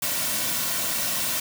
white noise with comb filter, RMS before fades -26 dBFS, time 0.02-1.4 s, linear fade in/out 5 ms, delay 2.4 ms, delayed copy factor -0.5, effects none

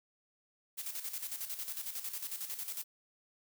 blue noise with tremolo, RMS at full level -39 dBFS, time 0.77-2.84 s, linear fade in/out 20 ms, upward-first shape square, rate 11 Hz, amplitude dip 60%, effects none

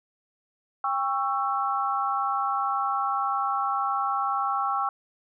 sine chord, C# diminished, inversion second, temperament just, 798.3 / 1108.7 / 1330.5 Hz, G5 / C#6 / E6, +31 / 0 / +16 cents, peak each -28 dBFS, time 0.84-4.89 s, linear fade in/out 2 ms, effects none

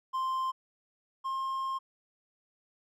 triangle tone pair in turn, 1046.5 / 1064.8 Hz, C6 / C6, 0 / +30 cents, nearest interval unison, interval 30 cents, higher second, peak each -27 / -29 dBFS, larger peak first, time 0.13-0.52 / 1.24-1.79 s, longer second, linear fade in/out 20 ms, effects none

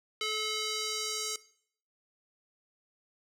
square tone with band-pass filter sweep, 431.9 Hz, A4, 32 cents flat, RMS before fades -34 dBFS, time 0.21-1.36 s, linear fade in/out 2 ms, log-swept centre 3400 to 6300 Hz, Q 1.5, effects noise-tail reverb RT60 0.6 s tail -18 dB re dry

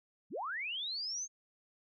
sine linear sweep, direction up, 120.6 to 6480 Hz, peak -36 dBFS, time 0.3-1.28 s, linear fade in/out 50 ms, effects none

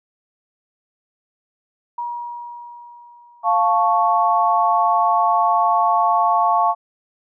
sine tone with exponential decay, 955 Hz, A#5, 42 cents sharp, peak -22 dBFS, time 1.98-4.28 s, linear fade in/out 5 ms, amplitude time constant 500 ms
sine chord, F augmented, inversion none, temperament equal, 698.5 / 880 / 1108.7 Hz, F5 / A5 / C#6, 0 / 0 / 0 cents, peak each -18 dBFS, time 3.43-6.75 s, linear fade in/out 50 ms
effects none

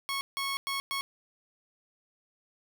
15% pulse tone bursts at uneven times, 1100 Hz, C#6, 14 cents flat, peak -24 dBFS, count 4, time 0.09-0.21 / 0.37-0.57 / 0.67-0.8 / 0.91-1.01 s, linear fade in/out 0 ms, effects none

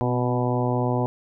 harmonic tone with a mistuned harmonic, 123.4 Hz, B2, 1 cent flat, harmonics 1 / 2 / 3 / 4 / 5 / 6 / 7 / 8, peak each -24 / -27 / -29 / -30 / -31 / -32 / -32 / -33 dBFS, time 0.01-1.06 s, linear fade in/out 0 ms, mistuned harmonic 2, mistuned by +31 cents, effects none

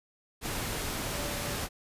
sine tone in noise, 580 Hz, D5, 22 cents flat, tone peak -42 dBFS, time 1.11-1.58 s, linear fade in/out 50 ms, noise pink, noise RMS -34 dBFS, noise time 0.41-1.69 s, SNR -11 dB, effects resampled to 32000 Hz

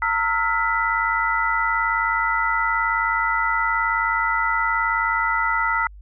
sine tone cluster, 913 / 1307 / 1406 / 1990 Hz, A#5 / E6 / F6 / B6, -36 / -15 / +11 / +13 cents, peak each -24 dBFS, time 0.02-5.87 s, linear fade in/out 2 ms, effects added 50 Hz sine -39 dBFS peak until 6.01 s

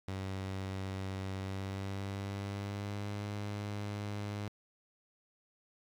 sawtooth tone with pitch glide, 95.9 to 102.78 Hz, G2 to G#2, -37 to -18 cents, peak -33 dBFS, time 0.08-4.48 s, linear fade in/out 0 ms, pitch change +119 cents, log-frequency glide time 1.36-3.24 s, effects low-pass 7000 Hz 12 dB/octave + 10-bit

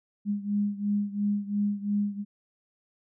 sine beating tone pair, 203.8 / 206.7 Hz, G#3 / G#3, -32 / -8 cents, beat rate 2.9 Hz, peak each -27 / -30 dBFS, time 0.25-2.25 s, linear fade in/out 50 ms, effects none

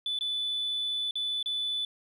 sine tone with dropouts, 3485 Hz, A7, 17 cents flat, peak -27 dBFS, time 0.06-1.85 s, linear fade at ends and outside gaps 2 ms, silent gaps 0.189-0.209 / 1.11-1.155 / 1.428-1.459 s, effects tanh soft clip ceiling -25 dBFS + 11-bit

